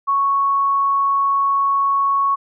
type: tone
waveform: sine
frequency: 1108 Hz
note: C#6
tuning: 1 cent flat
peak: -14 dBFS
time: 0.07-2.36 s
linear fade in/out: 20 ms
effects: none